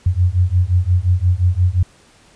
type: beating tone pair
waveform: sine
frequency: 87.31 / 93.01 Hz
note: F2 / F#2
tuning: 0 / +10 cents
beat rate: 5.7 Hz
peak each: -15 dBFS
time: 0.06-1.83 s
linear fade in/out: 5 ms
effects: pink hiss -50 dBFS RMS until 2.35 s + resampled to 22050 Hz